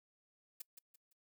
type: noise with echo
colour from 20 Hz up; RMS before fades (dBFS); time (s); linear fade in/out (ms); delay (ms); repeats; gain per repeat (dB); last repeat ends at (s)
blue; -45; 0.6-0.62; 5; 170; 3; -9; 1.13
effects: noise-tail reverb RT60 0.1 s tail -25 dB re dry